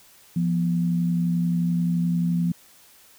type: tone pair together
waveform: sine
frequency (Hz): 172.6 / 244.1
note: F3 / B3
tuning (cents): -20 / -20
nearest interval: tritone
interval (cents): 600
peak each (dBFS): -20 / -30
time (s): 0.36-2.52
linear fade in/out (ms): 5
effects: white hiss -53 dBFS RMS until 3.18 s